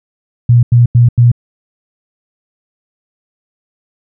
sine tone bursts, 120.1 Hz, B2, 48 cents flat, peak -3 dBFS, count 4, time 0.49-1.317 s, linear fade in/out 5 ms, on 140 ms, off 89 ms, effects none

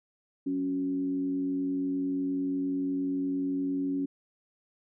sine tone with frequency modulation, 277.2 Hz, C#4, in tune, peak -27 dBFS, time 0.46-4.06 s, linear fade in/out 10 ms, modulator 91.5 Hz, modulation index 0.42, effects none

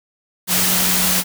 sine tone in noise, 182.8 Hz, F#3, 21 cents flat, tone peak -25 dBFS, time 0.47-1.24 s, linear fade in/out 50 ms, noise white, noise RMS -17 dBFS, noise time 0.47-1.24 s, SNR -11 dB, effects none

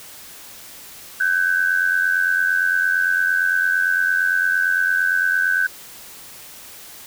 sine tone pair together, 1520.2 / 1609 Hz, F#6 / G6, +46 / +45 cents, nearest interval minor second, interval 99 cents, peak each -17 / -21 dBFS, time 1.2-5.67 s, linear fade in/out 5 ms, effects white hiss -40 dBFS RMS until 7.06 s

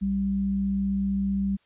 sine tone pair together, 65.41 / 196.15 Hz, C2 / G3, 0 / +1 cents, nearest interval octave + perfect fifth, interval 1901 cents, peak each -34 / -23 dBFS, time 0.01-1.57 s, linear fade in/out 20 ms, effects white hiss -66 dBFS RMS until 1.65 s + resampled to 8000 Hz

